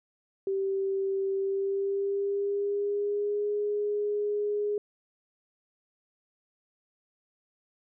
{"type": "tone with pitch glide", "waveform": "sine", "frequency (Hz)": [388.9, 414.4], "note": ["G4", "G#4"], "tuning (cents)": [-14, -4], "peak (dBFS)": -26, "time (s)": [0.47, 4.78], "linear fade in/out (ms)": 2, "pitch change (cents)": 110, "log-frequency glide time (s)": [1.34, 3.49], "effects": []}